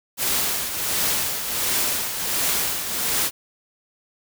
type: noise with tremolo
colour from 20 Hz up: white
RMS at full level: -21 dBFS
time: 0.17-3.31 s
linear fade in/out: 50 ms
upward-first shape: triangle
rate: 1.4 Hz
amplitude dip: 60%
effects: none